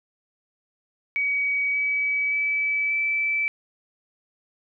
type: tone with pitch steps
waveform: sine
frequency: 2265 / 2282 / 2299 / 2317 Hz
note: C#7 / C#7 / D7 / D7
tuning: +37 / +50 / -37 / -24 cents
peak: -21 dBFS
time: 1.16-3.48 s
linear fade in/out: 0 ms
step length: 580 ms
effects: none